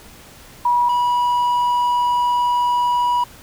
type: tone pair in turn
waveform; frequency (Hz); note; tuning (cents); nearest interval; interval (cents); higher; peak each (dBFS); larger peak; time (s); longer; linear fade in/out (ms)
sine / triangle; 968 / 973.5; B5 / B5; -35 / -25; unison; 10; second; -13; neither; 0.65-0.89 / 0.89-3.24; second; 5
effects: pink hiss -43 dBFS RMS until 3.42 s